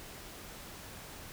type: silence
effects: pink hiss -48 dBFS RMS until 1.32 s